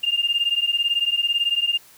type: beating tone pair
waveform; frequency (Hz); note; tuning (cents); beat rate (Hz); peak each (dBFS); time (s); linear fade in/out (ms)
sine; 2800 / 2818; F7 / F7; +4 / +15; 18; -21; 0.03-1.78; 10
effects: tanh soft clip ceiling -11 dBFS + white hiss -50 dBFS RMS until 1.97 s